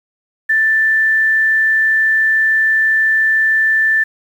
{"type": "tone", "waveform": "sine", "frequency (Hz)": 1767, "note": "A6", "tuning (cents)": 7, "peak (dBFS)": -10, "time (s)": [0.49, 4.04], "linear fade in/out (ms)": 10, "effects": ["7-bit"]}